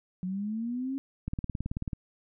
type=linear sweep; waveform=sine; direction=up; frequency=179.2 to 274.9 Hz; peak=-30 dBFS; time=0.23-0.98 s; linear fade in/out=0 ms
type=click train; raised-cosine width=5 ms; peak=-20 dBFS; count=13; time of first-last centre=1.28-1.932 s; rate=18.4 Hz
effects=none